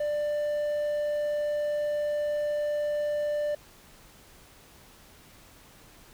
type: tone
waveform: triangle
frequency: 592 Hz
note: D5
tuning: 14 cents sharp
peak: -24 dBFS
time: 0-3.55 s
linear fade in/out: 5 ms
effects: pink hiss -54 dBFS RMS until 6.13 s